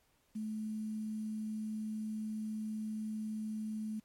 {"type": "tone with quantisation", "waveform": "sine", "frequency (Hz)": 216.3, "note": "A3", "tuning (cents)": -29, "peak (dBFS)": -36, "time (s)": [0.35, 4], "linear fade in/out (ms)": 10, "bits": 10, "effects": ["pink hiss -73 dBFS RMS until 4.04 s", "MP3 64 kbps"]}